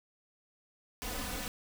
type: noise with comb filter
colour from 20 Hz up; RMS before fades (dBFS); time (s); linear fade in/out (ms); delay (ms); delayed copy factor
pink; -38; 1.02-1.48; 0; 4; +0.95
effects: none